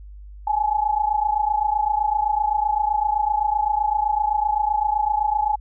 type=tone pair together; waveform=sine; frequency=830.6 / 858.4 Hz; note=G#5 / A5; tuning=0 / -43 cents; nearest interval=minor second; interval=57 cents; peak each=-21 dBFS; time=0.47-5.56 s; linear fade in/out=5 ms; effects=added 50 Hz sine -37 dBFS peak until 5.6 s